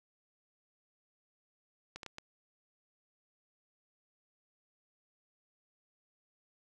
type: clicks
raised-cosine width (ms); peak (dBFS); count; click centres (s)
0.2; -26; 4; 1.96 / 2.032 / 2.063 / 2.184
effects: none